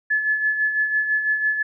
sine tone with tremolo, 1721 Hz, A6, 39 cents flat, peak -16 dBFS, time 0.1-1.63 s, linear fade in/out 10 ms, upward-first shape sine, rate 6 Hz, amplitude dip 55%, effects none

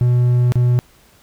triangle tone with dropouts, 122.8 Hz, B2, 9 cents flat, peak -9 dBFS, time 0.01-0.79 s, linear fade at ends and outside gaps 0 ms, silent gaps 0.521-0.556 s, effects pink hiss -51 dBFS RMS until 1.22 s

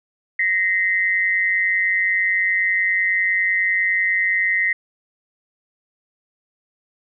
sine tone pair together, 1865.8 / 2056 Hz, A#6 / C7, +1 / -31 cents, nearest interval major second, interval 168 cents, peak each -19 dBFS, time 0.39-4.73 s, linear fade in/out 5 ms, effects none

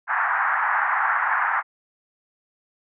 white band-pass noise, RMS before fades -22 dBFS, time 0.07-1.63 s, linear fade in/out 50 ms, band 790 to 1800 Hz, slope 48 dB/octave, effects none

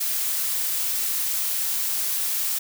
blue noise, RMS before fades -25 dBFS, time 0-2.59 s, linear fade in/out 10 ms, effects none

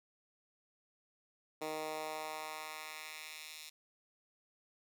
10% pulse tone with high-pass filter sweep, 155.56 Hz, D#3, in tune, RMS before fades -44 dBFS, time 1.61-3.7 s, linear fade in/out 10 ms, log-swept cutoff 380 to 3600 Hz, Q 1.1, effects none

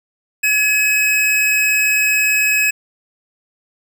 square tone pair together, 1700 / 2553 Hz, G#6 / D#7, +40 / +44 cents, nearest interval perfect fifth, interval 704 cents, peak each -22 / -14 dBFS, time 0.43-2.71 s, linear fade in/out 10 ms, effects none

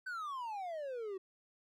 triangle exponential sweep, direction down, 1549 to 370 Hz, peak -37 dBFS, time 0.06-1.18 s, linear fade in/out 10 ms, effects none

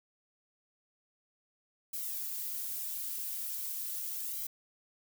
violet noise with flanger, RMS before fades -38 dBFS, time 1.93-4.47 s, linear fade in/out 5 ms, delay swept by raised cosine 1.1 to 5.9 ms, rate 0.4 Hz, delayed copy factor -1, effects none

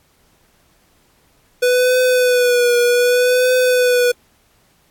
square tone with vibrato, 493.9 Hz, B4, in tune, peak -12 dBFS, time 1.62-4.12 s, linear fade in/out 10 ms, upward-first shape triangle, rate 0.65 Hz, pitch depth 46 cents each way, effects pink hiss -57 dBFS RMS until 4.9 s + AAC 64 kbps

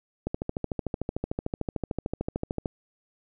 click train, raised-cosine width 2 ms, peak -15 dBFS, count 33, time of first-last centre 0.27-2.658 s, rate 13.4 Hz, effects none

